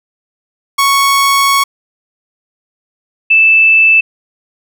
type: tone pair in turn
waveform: sawtooth / sine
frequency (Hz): 1108.7 / 2637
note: C#6 / E7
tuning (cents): 0 / 0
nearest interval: octave + minor third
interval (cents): 1500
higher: second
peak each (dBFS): -4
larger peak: neither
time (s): 0.78-1.64 / 3.3-4.01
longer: first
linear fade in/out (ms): 10
effects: none